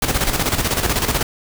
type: noise with tremolo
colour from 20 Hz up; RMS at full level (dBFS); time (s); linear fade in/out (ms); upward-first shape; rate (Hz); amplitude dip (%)
pink; -17; 0.02-1.23; 5; square; 16; 60
effects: none